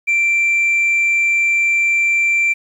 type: tone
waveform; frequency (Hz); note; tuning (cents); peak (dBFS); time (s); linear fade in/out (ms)
sine; 2352; D7; +2; -10; 0.07-2.54; 20
effects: tanh soft clip ceiling -11 dBFS + 8-bit